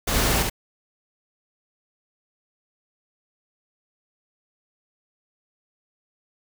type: noise with echo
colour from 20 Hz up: pink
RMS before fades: -23 dBFS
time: 0.07-0.43 s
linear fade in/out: 10 ms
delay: 69 ms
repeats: 1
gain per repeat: -2 dB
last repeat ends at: 0.499 s
effects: none